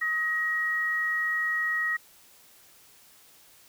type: tone pair together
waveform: sine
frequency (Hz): 1266.2 / 1895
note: D#6 / A#6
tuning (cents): +30 / +28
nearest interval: perfect fifth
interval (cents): 698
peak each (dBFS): -35 / -25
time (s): 0.01-1.97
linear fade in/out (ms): 10
effects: white hiss -56 dBFS RMS until 3.68 s